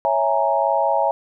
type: chord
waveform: sine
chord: A# half-diminished seventh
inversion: first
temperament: equal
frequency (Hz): 554.4 / 659.3 / 830.6 / 932.3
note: C#5 / E5 / G#5 / A#5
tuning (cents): 0 / 0 / 0 / 0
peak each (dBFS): -22 / -21 / -21 / -22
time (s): 0.05-1.11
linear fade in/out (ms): 0
effects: none